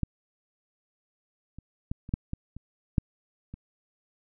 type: clicks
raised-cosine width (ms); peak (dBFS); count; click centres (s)
5; -14 / -30 / -18 / -29 / -12 / -19 / -28 / -9 / -27; 9; 0.033 / 1.586 / 1.915 / 2.091 / 2.139 / 2.334 / 2.566 / 2.982 / 3.54
effects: none